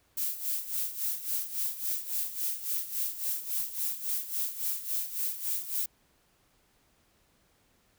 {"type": "noise with tremolo", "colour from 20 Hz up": "violet", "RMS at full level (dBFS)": -30, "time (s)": [0.17, 5.86], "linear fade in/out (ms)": 5, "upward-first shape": "sine", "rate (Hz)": 3.6, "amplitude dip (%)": 75, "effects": ["pink hiss -68 dBFS RMS until 7.98 s"]}